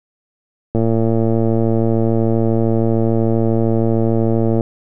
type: click train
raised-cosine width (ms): 2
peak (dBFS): -4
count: 437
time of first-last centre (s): 0.75-4.608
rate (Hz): 113
effects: none